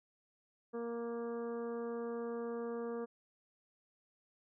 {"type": "harmonic tone", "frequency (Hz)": 234.1, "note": "A#3", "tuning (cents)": 8, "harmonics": [1, 2, 3, 4, 5, 6, 7], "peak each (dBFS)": [-43, -39, -53, -55, -52, -60, -60], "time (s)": [0.73, 3.06], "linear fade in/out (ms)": 20, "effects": []}